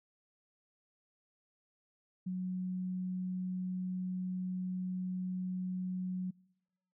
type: tone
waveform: sine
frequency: 183.8 Hz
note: F#3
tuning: 11 cents flat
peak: -34 dBFS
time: 2.26-6.31 s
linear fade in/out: 10 ms
effects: noise-tail reverb RT60 1.0 s tail -26 dB re dry